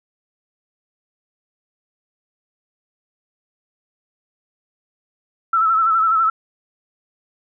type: tone with vibrato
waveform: sine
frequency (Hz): 1318.5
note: E6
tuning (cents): 0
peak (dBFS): -13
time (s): 5.53-6.3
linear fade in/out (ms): 5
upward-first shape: sine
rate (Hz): 12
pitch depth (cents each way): 52
effects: none